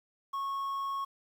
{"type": "tone with quantisation", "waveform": "triangle", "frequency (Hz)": 1099, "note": "C#6", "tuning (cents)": -15, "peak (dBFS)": -30, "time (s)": [0.33, 1.05], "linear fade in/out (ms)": 10, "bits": 10, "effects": []}